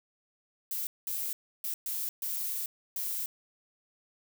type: noise bursts at uneven times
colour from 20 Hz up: violet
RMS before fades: -34 dBFS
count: 6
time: 0.71-0.87 / 1.07-1.33 / 1.64-1.74 / 1.86-2.09 / 2.22-2.66 / 2.96-3.26 s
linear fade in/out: 2 ms
effects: none